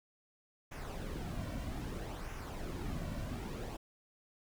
brown noise with flanger, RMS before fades -41 dBFS, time 0.71-3.77 s, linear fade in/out 10 ms, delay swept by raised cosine 0.23 to 2.43 ms, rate 0.62 Hz, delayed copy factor -0.55, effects none

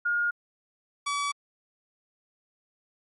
sine / sawtooth tone pair in turn, 1424 / 1143.4 Hz, F6 / D6, +33 / -47 cents, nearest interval major third, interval 380 cents, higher first, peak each -23 dBFS, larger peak neither, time 0.05-0.31 / 1.06-1.32 s, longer neither, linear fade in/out 10 ms, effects MP3 48 kbps

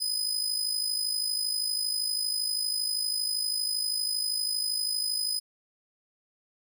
sawtooth tone with amplitude modulation, 5010 Hz, D#8, 11 cents sharp, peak -22 dBFS, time 0-5.4 s, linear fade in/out 20 ms, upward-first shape sine, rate 52.6 Hz, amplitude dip 60%, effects none

